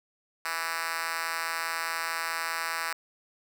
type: tone with high-pass filter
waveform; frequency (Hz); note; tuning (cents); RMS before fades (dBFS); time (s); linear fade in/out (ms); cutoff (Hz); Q
5% pulse; 164.81; E3; 0; -32; 0.45-2.93; 2; 1200; 1
effects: none